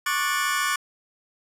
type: chord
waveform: sawtooth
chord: D major seventh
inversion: third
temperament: just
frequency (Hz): 1101.2 / 1174.7 / 1468.3 / 1762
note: C#6 / D6 / F#6 / A6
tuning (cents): -12 / 0 / -14 / +2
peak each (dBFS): -24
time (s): 0.06-0.76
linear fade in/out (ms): 5
effects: resampled to 32000 Hz